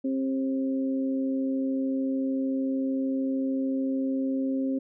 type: harmonic tone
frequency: 133.4 Hz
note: C3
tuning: 34 cents sharp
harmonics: 2 / 3 / 4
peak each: -25 / -40 / -35 dBFS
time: 0.04-4.79 s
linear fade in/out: 10 ms
effects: none